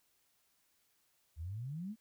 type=exponential sweep; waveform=sine; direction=up; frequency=73.42 to 230 Hz; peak=-39 dBFS; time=1.36-1.96 s; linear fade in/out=50 ms; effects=white hiss -75 dBFS RMS until 2 s